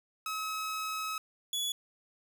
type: tone pair in turn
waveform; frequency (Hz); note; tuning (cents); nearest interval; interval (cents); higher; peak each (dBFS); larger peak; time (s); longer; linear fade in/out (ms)
sawtooth; 1282 / 3403; E6 / G#7; -49 / +41; octave + perfect fourth; 1690; second; -30 / -28; second; 0.26-1.18 / 1.53-1.72; first; 2
effects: none